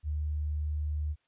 sine tone, 75.2 Hz, D2, 42 cents sharp, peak -29 dBFS, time 0.03-1.16 s, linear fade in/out 50 ms, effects white hiss -74 dBFS RMS until 1.27 s + resampled to 8000 Hz

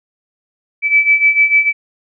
sine beating tone pair, 2302 / 2308.7 Hz, D7 / D7, -35 / -30 cents, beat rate 6.7 Hz, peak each -14 / -10 dBFS, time 0.82-1.73 s, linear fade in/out 50 ms, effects none

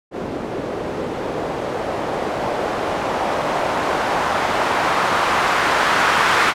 blue noise with low-pass filter sweep, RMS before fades -20 dBFS, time 0.11-6.54 s, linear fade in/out 50 ms, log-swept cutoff 390 to 1400 Hz, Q 1.2, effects none

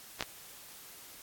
clicks, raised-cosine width 0.2 ms, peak -15 dBFS, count 2, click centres 0.208 / 0.225 s, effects white hiss -51 dBFS RMS until 1.22 s + AAC 64 kbps

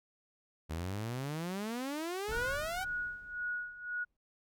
sawtooth exponential sweep, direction up, 76 to 784 Hz, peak -32 dBFS, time 0.69-2.85 s, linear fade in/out 20 ms
brown noise with exponential decay, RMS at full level -40 dBFS, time 2.28-4.17 s, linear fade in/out 5 ms, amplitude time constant 410 ms
sine tone with tremolo, 1456 Hz, F#6, 28 cents flat, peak -33 dBFS, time 2.31-4.05 s, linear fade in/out 20 ms, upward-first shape sine, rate 1.9 Hz, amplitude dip 80%
effects none

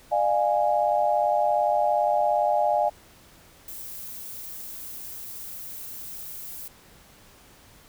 sine chord, D diminished, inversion none, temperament equal with one note detuned, 601.1 / 698.5 / 830.6 Hz, D5 / F5 / Ab5, +40 / 0 / 0 cents, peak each -24 dBFS, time 0.11-2.9 s, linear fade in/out 20 ms
violet noise, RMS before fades -38 dBFS, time 3.68-6.68 s, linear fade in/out 2 ms
effects pink hiss -53 dBFS RMS until 7.88 s

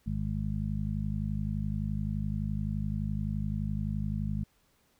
harmonic tone, 51.7 Hz, G#1, 7 cents flat, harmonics 1 / 2 / 3 / 4, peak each -35 / -35 / -35 / -35 dBFS, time 0.06-4.44 s, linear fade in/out 10 ms, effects pink hiss -69 dBFS RMS until 4.99 s

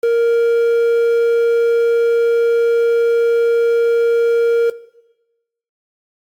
triangle tone with quantisation, 466.2 Hz, A#4, in tune, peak -9 dBFS, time 0.03-4.7 s, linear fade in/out 5 ms, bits 6, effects noise-tail reverb RT60 1.0 s tail -18 dB re dry + AAC 64 kbps

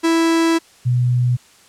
45% pulse / sine tone pair in turn, 329.6 / 123.46 Hz, E4 / B2, 0 / 0 cents, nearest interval octave + perfect fourth, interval 1700 cents, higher first, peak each -13 dBFS, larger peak neither, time 0.03-0.59 / 0.85-1.37 s, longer first, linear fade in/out 20 ms, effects white hiss -49 dBFS RMS until 1.68 s + low-pass 9000 Hz 12 dB/octave

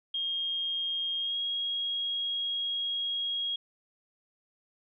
sine tone with pitch glide, 3236 to 3285 Hz, G#7 to G#7, -46 to -20 cents, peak -29 dBFS, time 0.14-3.56 s, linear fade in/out 5 ms, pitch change +26 cents, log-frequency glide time 1.2-1.37 s, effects none

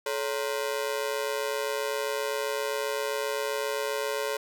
sawtooth ring-modulated tone, 495 Hz, B4, 4 cents sharp, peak -21 dBFS, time 0.06-4.37 s, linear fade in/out 5 ms, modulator 63.8 Hz, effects none

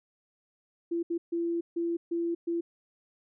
sine tone bursts at uneven times, 338.8 Hz, E4, 48 cents sharp, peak -27 dBFS, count 6, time 0.91-1.03 / 1.1-1.18 / 1.32-1.61 / 1.76-1.97 / 2.11-2.35 / 2.47-2.61 s, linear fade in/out 10 ms, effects none

